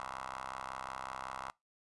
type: ring-modulated tone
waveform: 10% pulse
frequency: 65.41 Hz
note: C2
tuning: in tune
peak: -30 dBFS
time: 0-1.5 s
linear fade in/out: 0 ms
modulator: 1060 Hz
effects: noise-tail reverb RT60 0.2 s tail -24 dB re dry + resampled to 24000 Hz